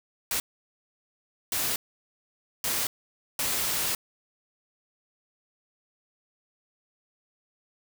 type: noise bursts at uneven times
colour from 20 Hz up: white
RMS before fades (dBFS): -28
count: 4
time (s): 0.31-0.4 / 1.52-1.76 / 2.64-2.87 / 3.39-3.95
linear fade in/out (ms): 2
effects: none